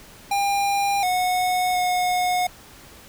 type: tone with pitch steps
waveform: square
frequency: 802 / 731 / 725 Hz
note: G5 / F#5 / F#5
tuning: +39 / -21 / -35 cents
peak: -20 dBFS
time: 0.31-2.47 s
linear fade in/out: 5 ms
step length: 720 ms
effects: pink hiss -46 dBFS RMS until 3.08 s